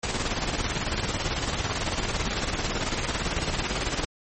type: noise with tremolo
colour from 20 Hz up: pink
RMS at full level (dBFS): -26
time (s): 0.03-4.05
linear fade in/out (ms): 5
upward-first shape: square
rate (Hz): 18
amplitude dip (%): 45
effects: MP3 32 kbps